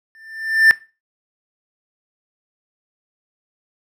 triangle tone with exponential growth, 1783 Hz, A6, 22 cents sharp, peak -3 dBFS, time 0.15-0.71 s, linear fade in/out 0 ms, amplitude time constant 120 ms, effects noise-tail reverb RT60 0.3 s tail -20 dB re dry

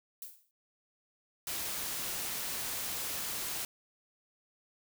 violet noise with exponential decay, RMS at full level -41 dBFS, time 0.22-0.51 s, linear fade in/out 1 ms, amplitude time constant 63 ms
white noise, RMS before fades -37 dBFS, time 1.47-3.65 s, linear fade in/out 2 ms
effects none

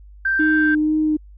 sine tone, 1568 Hz, G6, in tune, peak -16 dBFS, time 0.25-0.75 s, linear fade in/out 5 ms
sine tone with vibrato, 307 Hz, D#4, 23 cents flat, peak -15 dBFS, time 0.39-1.17 s, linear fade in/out 10 ms, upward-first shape sine, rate 2.1 Hz, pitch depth 17 cents each way
effects tanh soft clip ceiling -5 dBFS + added 50 Hz sine -40 dBFS peak until 1.37 s

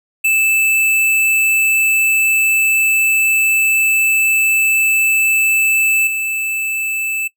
square tone with level steps, 2633 Hz, E7, 3 cents flat, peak -12 / -18 dBFS, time 0.24-7.28 s, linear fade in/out 10 ms, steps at 6.07 s, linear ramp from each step 2 ms, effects noise-tail reverb RT60 0.1 s tail -20 dB re dry

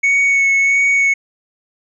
triangle tone with vibrato, 2217 Hz, C#7, in tune, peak -9 dBFS, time 0.03-1.14 s, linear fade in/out 10 ms, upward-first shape sine, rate 1.5 Hz, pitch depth 15 cents each way, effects resampled to 22050 Hz

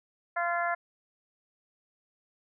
harmonic tone, 344.9 Hz, F4, 22 cents flat, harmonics 2 / 3 / 4 / 5 / 6, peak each -30 / -35 / -33 / -34 / -40 dBFS, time 0.36-0.75 s, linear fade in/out 10 ms, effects none

